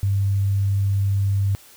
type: tone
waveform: sine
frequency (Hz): 98.9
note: G2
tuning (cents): +16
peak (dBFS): -17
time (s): 0.03-1.55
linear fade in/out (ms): 0
effects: white hiss -48 dBFS RMS until 1.76 s